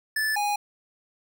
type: tone pair in turn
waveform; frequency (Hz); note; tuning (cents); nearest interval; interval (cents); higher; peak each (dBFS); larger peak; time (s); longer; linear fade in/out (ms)
square; 1747 / 824.5; A6 / G#5; -13 / -13; octave + minor second; 1300; first; -24; neither; 0.16-0.36 / 0.36-0.56; neither; 5
effects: none